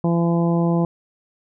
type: harmonic tone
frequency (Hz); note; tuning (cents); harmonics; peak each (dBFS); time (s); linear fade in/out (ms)
169.5; E3; +49; 1 / 2 / 3 / 4 / 5 / 6; -17 / -23 / -27 / -29 / -31 / -33; 0.04-0.85; 2
effects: none